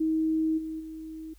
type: tone with level steps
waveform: sine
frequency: 317.6 Hz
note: D#4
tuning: 36 cents sharp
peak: -23 / -32 / -37 dBFS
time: 0-1.34 s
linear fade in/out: 10 ms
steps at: 0.57 / 0.79 s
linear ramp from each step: 20 ms
effects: added 50 Hz sine -52 dBFS peak until 1.38 s + white hiss -65 dBFS RMS until 1.38 s